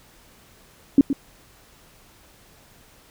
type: tone with echo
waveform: sine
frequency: 277.4 Hz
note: C#4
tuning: 1 cent sharp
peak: -8 dBFS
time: 0.98-1.01 s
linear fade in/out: 2 ms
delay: 120 ms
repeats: 1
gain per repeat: -10 dB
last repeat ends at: 1.13 s
effects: pink hiss -53 dBFS RMS until 3.1 s